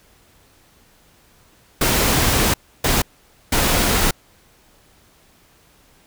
pink noise bursts at uneven times, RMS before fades -17 dBFS, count 3, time 1.81-2.54 / 2.84-3.02 / 3.52-4.11 s, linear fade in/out 5 ms, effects pink hiss -54 dBFS RMS until 6.06 s

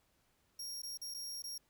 sawtooth tone with dropouts, 5588 Hz, F8, in tune, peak -39 dBFS, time 0.59-1.58 s, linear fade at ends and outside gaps 5 ms, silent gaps 0.82-0.832 / 0.974-1.015 / 1.141-1.145 / 1.422-1.439 s, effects pink hiss -75 dBFS RMS until 1.69 s

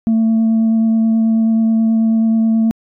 sine tone with vibrato, 224 Hz, A3, 31 cents sharp, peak -8 dBFS, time 0.07-2.71 s, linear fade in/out 0 ms, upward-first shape triangle, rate 9.3 Hz, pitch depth 12 cents each way, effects tanh soft clip ceiling -9 dBFS

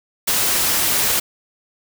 white noise, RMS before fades -18 dBFS, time 0.27-1.2 s, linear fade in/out 10 ms, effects none

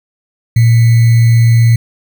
sine tone with sample-and-hold, 115.9 Hz, A#2, 10 cents flat, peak -4 dBFS, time 0.56-1.76 s, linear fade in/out 5 ms, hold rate 2100 Hz, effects none

